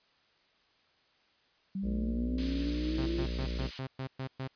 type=linear sweep; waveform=sine; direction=up; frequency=189.9 to 349.2 Hz; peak=-32 dBFS; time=1.75-3.25 s; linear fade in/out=5 ms
type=harmonic tone; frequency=59.9 Hz; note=A#1; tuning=48 cents sharp; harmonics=1 / 3 / 4 / 5 / 6 / 7 / 8 / 9 / 10; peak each=-33 / -43 / -45 / -47 / -49 / -50 / -51 / -52 / -53 dBFS; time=1.82-3.71 s; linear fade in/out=50 ms
type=high-pass noise; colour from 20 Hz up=pink; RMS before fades=-43 dBFS; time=2.38-3.79 s; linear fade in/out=2 ms; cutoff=2800 Hz; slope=12 dB/octave
type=tone bursts; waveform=sawtooth; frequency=132 Hz; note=C3; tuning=16 cents sharp; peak=-31 dBFS; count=8; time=2.98-4.476 s; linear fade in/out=5 ms; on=82 ms; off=120 ms
effects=white hiss -68 dBFS RMS until 4.55 s + resampled to 11025 Hz